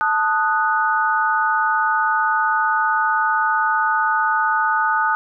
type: chord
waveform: sine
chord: D# diminished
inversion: second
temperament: equal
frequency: 880 / 1244.5 / 1480 Hz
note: A5 / D#6 / F#6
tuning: 0 / 0 / 0 cents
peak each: -20 dBFS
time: 0.01-5.15 s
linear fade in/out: 0 ms
effects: none